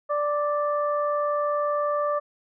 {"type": "harmonic tone", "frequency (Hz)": 587.3, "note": "D5", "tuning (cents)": 0, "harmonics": [1, 2, 3], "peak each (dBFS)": [-24, -26, -42], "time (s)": [0.09, 2.2], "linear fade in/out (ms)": 20, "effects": []}